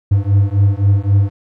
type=beating tone pair; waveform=triangle; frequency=98 / 101.8 Hz; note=G2 / G#2; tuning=0 / -34 cents; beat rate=3.8 Hz; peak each=-11 dBFS; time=0.11-1.3 s; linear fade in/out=10 ms; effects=none